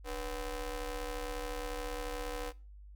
sawtooth ring-modulated tone, 261.6 Hz, C4, in tune, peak -30 dBFS, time 0.04-2.53 s, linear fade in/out 50 ms, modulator 226 Hz, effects noise-tail reverb RT60 0.3 s tail -19 dB re dry + added 50 Hz sine -49 dBFS peak until 2.95 s

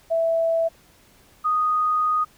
sine tone pair in turn, 659.3 / 1241.4 Hz, E5 / D#6, 0 / -4 cents, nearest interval major seventh, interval 1096 cents, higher second, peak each -18 dBFS, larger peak neither, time 0.1-0.69 / 1.44-2.25 s, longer second, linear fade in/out 20 ms, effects pink hiss -55 dBFS RMS until 2.37 s

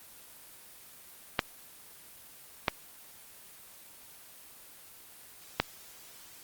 clicks, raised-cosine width 0.3 ms, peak -7 dBFS, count 3, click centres 1.392 / 2.682 / 5.6 s, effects white hiss -52 dBFS RMS until 6.43 s + Opus 24 kbps

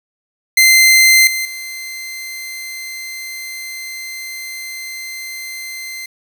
sawtooth tone with level steps, 2077 Hz, C7, 13 cents flat, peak -3 / -14 / -22 dBFS, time 0.57-6.06 s, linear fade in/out 5 ms, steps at 1.27 / 1.45 s, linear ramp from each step 2 ms, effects 7-bit

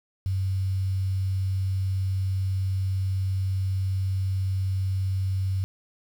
sine tone with quantisation, 95.4 Hz, G2, 47 cents flat, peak -23 dBFS, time 0.26-5.64 s, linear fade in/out 0 ms, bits 8, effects none

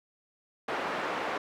pink band-pass noise, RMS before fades -33 dBFS, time 0.68-1.38 s, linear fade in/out 5 ms, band 420 to 1900 Hz, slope 12 dB/octave, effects none

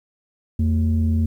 sine tone pair together, 84.6 / 225.7 Hz, E2 / A3, +45 / +44 cents, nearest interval octave + perfect fourth, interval 1699 cents, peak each -16 / -21 dBFS, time 0.59-1.26 s, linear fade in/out 5 ms, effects tanh soft clip ceiling -11 dBFS + 9-bit

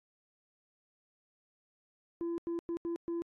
sine tone bursts at uneven times, 338.8 Hz, E4, 48 cents sharp, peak -30 dBFS, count 5, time 2.21-2.38 / 2.47-2.59 / 2.69-2.77 / 2.85-2.96 / 3.08-3.22 s, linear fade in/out 0 ms, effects tanh soft clip ceiling -32 dBFS + AAC 32 kbps

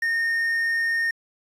triangle tone with quantisation, 1836 Hz, A#6, 27 cents flat, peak -19 dBFS, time 0.02-1.11 s, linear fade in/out 5 ms, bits 8, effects resampled to 32000 Hz

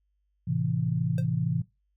sine chord, A minor, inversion none, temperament just, 110 / 132 / 165 Hz, A2 / C3 / E3, 0 / +16 / +2 cents, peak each -31 / -28 / -28 dBFS, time 0.47-1.62 s, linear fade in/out 10 ms
square tone with exponential decay, 523.3 Hz, C5, in tune, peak -35 dBFS, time 1.18-1.26 s, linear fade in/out 2 ms, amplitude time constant 17 ms
effects noise-tail reverb RT60 0.2 s tail -18 dB re dry + added 50 Hz sine -70 dBFS peak until 1.96 s

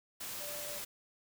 sine tone in noise, 587.3 Hz, D5, in tune, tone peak -46 dBFS, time 0.4-0.79 s, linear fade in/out 10 ms, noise white, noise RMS -42 dBFS, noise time 0.2-0.85 s, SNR -7 dB, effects none

